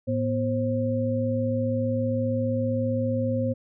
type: tone cluster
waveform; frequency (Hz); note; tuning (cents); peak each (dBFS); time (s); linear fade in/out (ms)
sine; 109.2 / 244.3 / 531; A2 / B3 / C5; -13 / -19 / +25; -27; 0.07-3.54; 20
effects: none